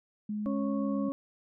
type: tone with pitch glide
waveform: sine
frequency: 210.3 to 206.6 Hz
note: G#3 to G#3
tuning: +22 to -9 cents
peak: -31 dBFS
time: 0.29-1.09 s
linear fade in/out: 5 ms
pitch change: -31 cents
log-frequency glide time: 0.79-0.93 s
type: harmonic tone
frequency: 276 Hz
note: C#4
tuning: 7 cents flat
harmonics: 1 / 2 / 4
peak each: -31 / -37 / -43 dBFS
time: 0.46-1.12 s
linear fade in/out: 0 ms
effects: none